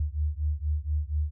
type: beating tone pair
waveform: sine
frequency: 73.42 / 77.62 Hz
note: D2 / D#2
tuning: 0 / -4 cents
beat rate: 4.2 Hz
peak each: -28 / -29 dBFS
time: 0-1.31 s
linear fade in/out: 5 ms
effects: none